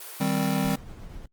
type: high-pass noise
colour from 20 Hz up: white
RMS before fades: -40 dBFS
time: 0-0.76 s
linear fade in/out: 5 ms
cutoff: 330 Hz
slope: 96 dB/octave
type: chord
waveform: square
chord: C minor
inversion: first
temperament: just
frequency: 156.98 / 196.22 / 261.6 Hz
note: Eb3 / G3 / C4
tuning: +16 / +2 / 0 cents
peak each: -29 / -27 / -29 dBFS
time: 0.2-0.76 s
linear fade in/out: 10 ms
type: noise with tremolo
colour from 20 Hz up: brown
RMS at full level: -39 dBFS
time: 0.64-1.26 s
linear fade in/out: 5 ms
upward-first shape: triangle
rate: 8.4 Hz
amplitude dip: 35%
effects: Opus 24 kbps

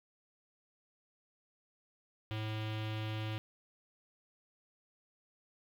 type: tone with low-pass filter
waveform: square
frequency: 108.6 Hz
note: A2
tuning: 22 cents flat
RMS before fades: -38 dBFS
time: 2.31-3.38 s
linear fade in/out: 0 ms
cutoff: 3200 Hz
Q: 3.4
effects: 10-bit

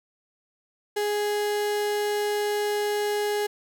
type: tone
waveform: 35% pulse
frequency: 415.3 Hz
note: G#4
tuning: in tune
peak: -22 dBFS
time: 0.96-3.47 s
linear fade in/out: 10 ms
effects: none

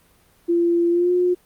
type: tone with pitch glide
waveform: sine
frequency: 342.4 to 358.4 Hz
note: F4 to F4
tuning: -34 to +45 cents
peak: -15 dBFS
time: 0.48-1.35 s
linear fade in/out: 20 ms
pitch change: +79 cents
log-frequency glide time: 0.9-1.12 s
effects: pink hiss -57 dBFS RMS until 1.45 s + Opus 32 kbps

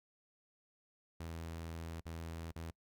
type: tone with dropouts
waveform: sawtooth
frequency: 82.41 Hz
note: E2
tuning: in tune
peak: -39 dBFS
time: 1.2-2.71 s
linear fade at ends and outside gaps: 5 ms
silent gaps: 2.007-2.055 / 2.517-2.559 s
effects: noise-tail reverb RT60 0.1 s tail -25 dB re dry

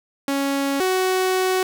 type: tone pair in turn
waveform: sawtooth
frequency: 277.2 / 373 Hz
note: C#4 / F#4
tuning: 0 / +14 cents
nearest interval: perfect fourth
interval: 514 cents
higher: second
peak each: -16 / -14 dBFS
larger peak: second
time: 0.28-0.8 / 0.8-1.63 s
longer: second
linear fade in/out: 2 ms
effects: none

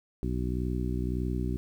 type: harmonic tone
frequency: 61.74 Hz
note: B1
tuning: in tune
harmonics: 1 / 2 / 3 / 4 / 5 / 6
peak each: -31 / -34 / -36 / -37 / -38 / -39 dBFS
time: 0.23-1.57 s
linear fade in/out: 0 ms
effects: 10-bit

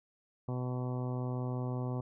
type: harmonic tone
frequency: 125.6 Hz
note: B2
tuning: 30 cents sharp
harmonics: 1 / 2 / 3 / 4 / 5 / 6 / 7 / 8 / 9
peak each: -34 / -40 / -44 / -46 / -48 / -50 / -51 / -52 / -53 dBFS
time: 0.48-2.01 s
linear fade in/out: 5 ms
effects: none

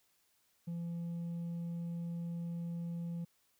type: tone with hard clipping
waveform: triangle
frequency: 170 Hz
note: F3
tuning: 46 cents flat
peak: -36 dBFS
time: 0.67-3.25 s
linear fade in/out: 10 ms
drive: 1 dB
effects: white hiss -74 dBFS RMS until 3.59 s

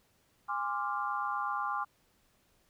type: chord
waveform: sine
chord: D half-diminished seventh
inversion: second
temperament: equal with one note detuned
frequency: 819.6 / 1046.5 / 1174.7 / 1396.9 Hz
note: Ab5 / C6 / D6 / F6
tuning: -23 / 0 / 0 / 0 cents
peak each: -37 / -37 / -35 / -39 dBFS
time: 0.48-1.85 s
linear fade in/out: 20 ms
effects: pink hiss -70 dBFS RMS until 2.69 s

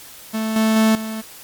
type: tone with level steps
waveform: 45% pulse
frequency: 220 Hz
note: A3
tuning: in tune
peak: -20 / -14 / -12 / -25 dBFS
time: 0.33-1.22 s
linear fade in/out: 20 ms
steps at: 0.56 / 0.76 / 0.95 s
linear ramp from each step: 2 ms
effects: white hiss -40 dBFS RMS until 1.43 s + MP3 96 kbps

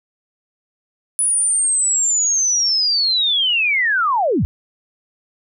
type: linear sweep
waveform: sine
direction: down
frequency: 9956 to 56.5 Hz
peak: -14 dBFS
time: 1.19-4.45 s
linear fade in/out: 0 ms
effects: none

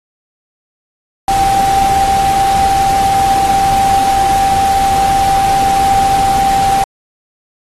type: tone in noise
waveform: sine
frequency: 784 Hz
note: G5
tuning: in tune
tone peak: -9 dBFS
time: 1.28-6.84 s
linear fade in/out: 2 ms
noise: pink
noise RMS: -21 dBFS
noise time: 1.28-6.84 s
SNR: +9 dB
effects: AAC 32 kbps

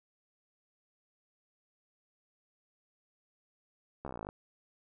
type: slowing click train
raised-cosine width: 1 ms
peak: -27 dBFS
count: 15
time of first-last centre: 4.05-4.289 s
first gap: 14 ms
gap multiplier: 1.03
effects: none

